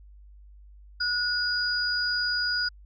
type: tone pair together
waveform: sine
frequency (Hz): 1459 / 4899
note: F#6 / D#8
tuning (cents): -25 / -28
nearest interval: octave + major sixth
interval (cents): 2097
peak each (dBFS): -27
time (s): 1-2.69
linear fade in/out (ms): 10
effects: added 50 Hz sine -47 dBFS peak until 2.85 s